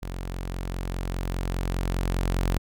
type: tone with level ramp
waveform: sawtooth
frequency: 44.96 Hz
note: F#1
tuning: 49 cents flat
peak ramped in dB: -28 to -18 dBFS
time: 0.02-2.58 s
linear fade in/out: 10 ms
effects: none